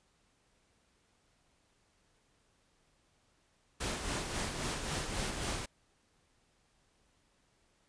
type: noise with tremolo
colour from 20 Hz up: pink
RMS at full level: -35 dBFS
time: 3.8-5.66 s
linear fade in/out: 10 ms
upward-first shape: sine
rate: 3.7 Hz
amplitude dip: 45%
effects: pink hiss -72 dBFS RMS until 7.88 s + resampled to 22050 Hz